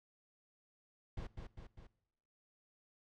brown noise with echo, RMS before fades -43 dBFS, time 1.17-1.27 s, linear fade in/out 5 ms, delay 200 ms, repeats 3, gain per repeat -4 dB, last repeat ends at 1.87 s, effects noise-tail reverb RT60 0.9 s tail -21 dB re dry + low-pass 5000 Hz 12 dB/octave

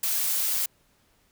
blue noise, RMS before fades -26 dBFS, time 0.03-0.66 s, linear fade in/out 5 ms, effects pink hiss -65 dBFS RMS until 1.31 s

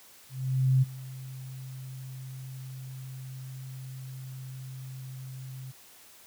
sine tone with ADSR envelope, 130.81 Hz, C3, in tune, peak -18 dBFS, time 0.29-5.72 s, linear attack 530 ms, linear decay 23 ms, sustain -20 dB, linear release 18 ms, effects white hiss -54 dBFS RMS until 6.26 s + high-pass 60 Hz 12 dB/octave

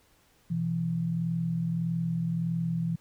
sine tone pair together, 125.6 / 167.24 Hz, B2 / E3, +30 / +25 cents, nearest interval perfect fourth, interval 495 cents, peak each -34 / -27 dBFS, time 0.5-2.96 s, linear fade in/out 10 ms, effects pink hiss -64 dBFS RMS until 3 s

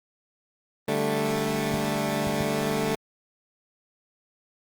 15% pulse chord, D suspended fourth, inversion none, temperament equal, 146.83 / 196 / 220 Hz, D3 / G3 / A3, 0 / 0 / 0 cents, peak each -23 / -24 / -21 dBFS, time 0.88-2.95 s, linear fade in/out 2 ms
clicks, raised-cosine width 5 ms, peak -18 dBFS, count 3, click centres 1.739 / 2.268 / 2.407 s
effects high-pass 80 Hz 12 dB/octave + Opus 24 kbps

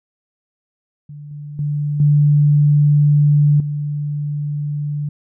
sine tone with level steps, 146.83 Hz, D3, in tune, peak -31 / -28 / -17 / -9 / -19 dBFS, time 1.09-5.09 s, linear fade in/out 5 ms, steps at 1.31 / 1.59 / 2 / 3.6 s, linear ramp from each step 2 ms, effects none

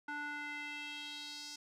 square tone with band-pass filter sweep, 293.7 Hz, D4, in tune, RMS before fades -44 dBFS, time 0.08-1.56 s, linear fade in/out 5 ms, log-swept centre 1300 to 5500 Hz, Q 2.8, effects none

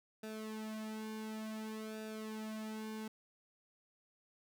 sawtooth tone with flanger, 217.7 Hz, A3, 18 cents flat, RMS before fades -44 dBFS, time 0.23-3.08 s, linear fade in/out 5 ms, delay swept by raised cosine 0.95 to 3.05 ms, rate 0.56 Hz, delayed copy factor -0.8, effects none

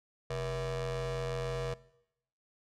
30% pulse ring-modulated tone, 174 Hz, F3, 6 cents flat, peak -28 dBFS, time 0.3-1.74 s, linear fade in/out 5 ms, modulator 304 Hz, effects noise-tail reverb RT60 0.8 s tail -20 dB re dry + low-pass 7000 Hz 12 dB/octave

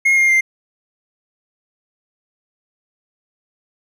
triangle tone with pitch steps, 2150 / 2123 / 2096 Hz, C7 / C7 / C7, +47 / +25 / +2 cents, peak -9 dBFS, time 0.05-0.41 s, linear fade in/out 10 ms, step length 120 ms, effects none

